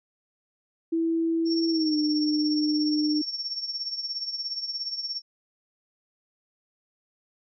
sine tone with pitch glide, 329.2 to 301.9 Hz, E4 to D4, -2 to +48 cents, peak -22 dBFS, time 0.92-3.22 s, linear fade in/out 10 ms, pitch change -150 cents, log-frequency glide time 1.7-1.96 s
sine tone with tremolo, 5470 Hz, F8, 37 cents flat, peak -26 dBFS, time 1.45-5.22 s, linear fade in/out 50 ms, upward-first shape triangle, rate 17 Hz, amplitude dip 75%
effects none

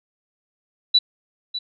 sine tone with echo, 3951 Hz, B7, in tune, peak -11 dBFS, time 0.94-0.99 s, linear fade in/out 10 ms, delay 600 ms, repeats 1, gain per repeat -13 dB, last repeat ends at 1.59 s, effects none

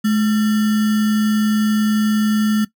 sine tone with sample-and-hold, 213.7 Hz, G#3, 50 cents sharp, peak -13 dBFS, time 0.04-2.65 s, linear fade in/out 10 ms, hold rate 1575 Hz, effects noise-tail reverb RT60 0.1 s tail -18 dB re dry

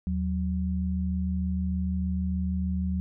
sine tone pair together, 78.46 / 185 Hz, D#2 / F#3, +15 / 0 cents, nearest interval octave + minor third, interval 1485 cents, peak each -28 dBFS, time 0.07-3 s, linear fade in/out 0 ms, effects none

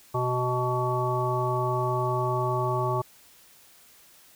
harmonic tone, 125 Hz, B2, 21 cents sharp, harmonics 1 / 3 / 5 / 7 / 9, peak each -28 / -30 / -32 / -31 / -30 dBFS, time 0.14-3.02 s, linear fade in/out 10 ms, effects white hiss -55 dBFS RMS until 4.35 s

